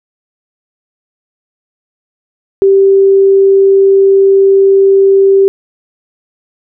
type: tone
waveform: sine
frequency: 390.5 Hz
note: G4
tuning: 7 cents flat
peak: -3 dBFS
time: 2.62-5.48 s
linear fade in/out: 0 ms
effects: none